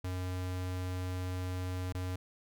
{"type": "tone with dropouts", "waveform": "square", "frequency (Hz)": 91.5, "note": "F#2", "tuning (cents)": -19, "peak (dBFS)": -35, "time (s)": [0.04, 2.16], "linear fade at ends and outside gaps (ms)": 5, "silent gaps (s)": [1.925, 1.947], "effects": []}